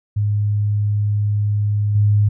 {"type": "tone with level steps", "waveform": "sine", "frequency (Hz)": 103.83, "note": "G#2", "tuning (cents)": 0, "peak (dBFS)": [-15, -11], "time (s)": [0.16, 2.29], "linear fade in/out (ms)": 10, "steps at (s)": 1.95, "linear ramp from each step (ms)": 5, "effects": []}